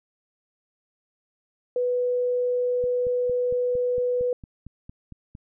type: tone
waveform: sine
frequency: 493.9 Hz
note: B4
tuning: in tune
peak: -21 dBFS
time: 1.76-4.33 s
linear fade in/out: 2 ms
type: click train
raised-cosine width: 5 ms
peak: -28 dBFS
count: 12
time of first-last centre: 2.84-5.351 s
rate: 4.38 Hz
effects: none